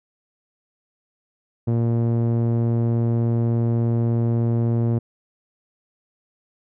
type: tone with low-pass filter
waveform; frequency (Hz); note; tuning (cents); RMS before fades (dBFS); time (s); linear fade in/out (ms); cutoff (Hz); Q
sawtooth; 116.54; A#2; 0; -20; 1.67-4.99; 10; 440; 0.7
effects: none